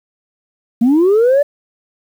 sine linear sweep, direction up, 221.7 to 590 Hz, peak -6 dBFS, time 0.81-1.43 s, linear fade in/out 10 ms, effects tanh soft clip ceiling -6 dBFS + 7-bit

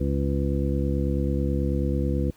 harmonic tone with a mistuned harmonic, 69.2 Hz, C#2, 2 cents flat, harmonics 1 / 2 / 3 / 4 / 5 / 7, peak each -25 / -28 / -30 / -31 / -32 / -33 dBFS, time 0-2.31 s, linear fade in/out 10 ms, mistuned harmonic 7, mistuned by +36 cents, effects pink hiss -58 dBFS RMS until 2.36 s

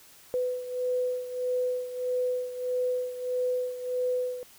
sine beating tone pair, 500 / 501.6 Hz, B4 / B4, +21 / +27 cents, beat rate 1.6 Hz, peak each -28 / -33 dBFS, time 0.34-4.43 s, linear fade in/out 0 ms, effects white hiss -54 dBFS RMS until 4.58 s

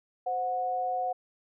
sine tone pair together, 518 / 732.6 Hz, C5 / F#5, -17 / -17 cents, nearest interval tritone, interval 600 cents, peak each -35 / -28 dBFS, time 0.26-1.13 s, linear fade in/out 10 ms, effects none

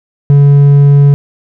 sine tone with hard clipping, 142.2 Hz, C#3, 45 cents sharp, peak -3 dBFS, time 0.3-1.14 s, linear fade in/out 0 ms, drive 3 dB, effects none

